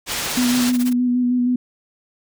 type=low-pass noise; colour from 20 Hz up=white; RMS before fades=-25 dBFS; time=0.06-0.73 s; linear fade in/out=50 ms; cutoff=7100 Hz; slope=12 dB/octave
type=noise with tremolo; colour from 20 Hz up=white; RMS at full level=-29 dBFS; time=0.11-0.93 s; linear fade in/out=5 ms; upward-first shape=sine; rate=16 Hz; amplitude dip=90%
type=tone with vibrato; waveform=sine; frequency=246.9 Hz; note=B3; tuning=in tune; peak=-15 dBFS; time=0.37-1.56 s; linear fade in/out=5 ms; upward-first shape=square; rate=6.4 Hz; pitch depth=17 cents each way
effects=none